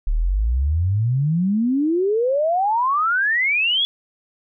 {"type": "exponential sweep", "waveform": "sine", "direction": "up", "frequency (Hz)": [35.09, 3439], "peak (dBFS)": -16, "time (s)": [0.07, 3.85], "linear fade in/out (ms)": 0, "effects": []}